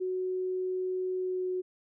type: tone with pitch glide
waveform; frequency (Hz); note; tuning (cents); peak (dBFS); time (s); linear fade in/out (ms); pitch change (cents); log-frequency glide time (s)
sine; 370 to 367.4; F#4 to F#4; 0 to -12; -29; 0-1.62; 20; -12; 1.16-1.51
effects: none